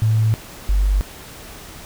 sine tone pair in turn, 110 / 49 Hz, A2 / G1, 0 / 0 cents, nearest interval octave + major second, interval 1400 cents, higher first, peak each -13 dBFS, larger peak neither, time 0.02-0.34 / 0.69-1.01 s, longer neither, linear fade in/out 0 ms, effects pink hiss -38 dBFS RMS until 1.85 s

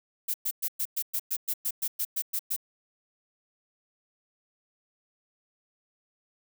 violet noise bursts, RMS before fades -29 dBFS, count 14, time 0.28-2.564 s, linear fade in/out 10 ms, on 61 ms, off 110 ms, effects none

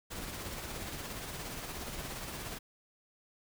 pink noise with tremolo, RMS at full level -40 dBFS, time 0.1-2.59 s, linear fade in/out 20 ms, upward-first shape sine, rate 17 Hz, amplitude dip 35%, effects none

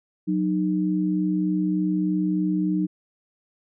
sine tone pair together, 183.9 / 307.2 Hz, F#3 / D#4, -10 / -22 cents, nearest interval major sixth, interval 888 cents, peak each -23 dBFS, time 0.27-2.87 s, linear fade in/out 20 ms, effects none

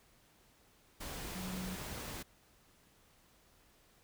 sine tone in noise, 185 Hz, F#3, in tune, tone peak -41 dBFS, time 1.35-1.76 s, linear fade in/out 10 ms, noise pink, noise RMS -44 dBFS, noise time 1-2.23 s, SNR 0 dB, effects pink hiss -67 dBFS RMS until 4.03 s

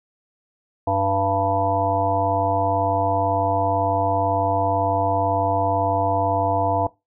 harmonic tone, 98 Hz, G2, in tune, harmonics 1 / 3 / 5 / 7 / 9 / 10, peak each -26 / -28 / -28 / -22 / -25 / -28 dBFS, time 0.87-6.87 s, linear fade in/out 5 ms, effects noise-tail reverb RT60 0.2 s tail -18 dB re dry

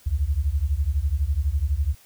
sine beating tone pair, 65.8 / 77.8 Hz, C2 / D#2, +10 / 0 cents, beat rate 12 Hz, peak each -23 dBFS, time 0.06-1.95 s, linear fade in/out 10 ms, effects white hiss -54 dBFS RMS until 2.05 s

